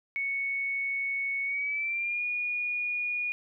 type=tone with pitch glide; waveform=sine; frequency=2217 to 2446 Hz; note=C#7 to D#7; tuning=0 to -30 cents; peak=-28 dBFS; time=0.16-3.32 s; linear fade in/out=0 ms; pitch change=+170 cents; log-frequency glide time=1.44-2.24 s; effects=none